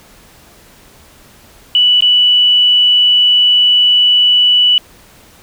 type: tone with dropouts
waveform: sine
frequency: 2960 Hz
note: F#7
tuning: in tune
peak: -6 dBFS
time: 1.75-4.78 s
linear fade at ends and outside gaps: 1 ms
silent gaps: 2.006-2.023 s
effects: pink hiss -43 dBFS RMS until 5.42 s